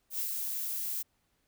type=noise with ADSR envelope; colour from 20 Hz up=violet; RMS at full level=-32 dBFS; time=0.1-1.03 s; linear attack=96 ms; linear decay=74 ms; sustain=-3 dB; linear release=16 ms; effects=pink hiss -75 dBFS RMS until 1.47 s